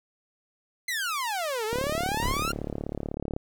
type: exponential two-way sweep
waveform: sawtooth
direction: down then up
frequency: 2093 to 421.7 to 1418 Hz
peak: -24 dBFS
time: 0.88-2.52 s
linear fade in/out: 5 ms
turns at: 1.65 s
type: click train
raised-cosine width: 2 ms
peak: -18 dBFS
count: 60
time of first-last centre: 1.73-3.364 s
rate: 36.1 Hz
type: noise with exponential decay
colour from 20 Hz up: brown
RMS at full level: -29 dBFS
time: 2.22-3.14 s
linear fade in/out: 0 ms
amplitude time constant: 200 ms
effects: none